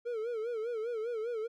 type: tone with vibrato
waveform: triangle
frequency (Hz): 457.4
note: A#4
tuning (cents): -33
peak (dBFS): -31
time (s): 0.05-1.48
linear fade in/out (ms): 20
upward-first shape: sine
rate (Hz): 5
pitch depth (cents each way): 110
effects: none